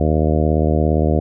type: harmonic tone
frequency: 77.4 Hz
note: D#2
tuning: 9 cents flat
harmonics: 1 / 2 / 3 / 4 / 5 / 6 / 7 / 8 / 9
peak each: -17 / -20 / -22 / -23 / -24 / -25 / -25 / -26 / -27 dBFS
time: 0-1.2 s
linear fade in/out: 5 ms
effects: none